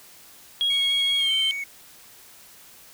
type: tone with pitch glide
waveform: sine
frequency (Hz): 3296 to 3113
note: G#7 to G7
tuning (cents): -14 to -13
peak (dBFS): -18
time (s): 0.61-1.51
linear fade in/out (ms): 0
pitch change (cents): -99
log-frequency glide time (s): 1.17-1.32
type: tone with vibrato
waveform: triangle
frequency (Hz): 2214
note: C#7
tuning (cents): -3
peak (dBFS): -26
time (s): 0.7-1.64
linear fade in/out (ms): 5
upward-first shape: square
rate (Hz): 4.9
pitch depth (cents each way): 15
effects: tanh soft clip ceiling -17 dBFS + white hiss -49 dBFS RMS until 2.93 s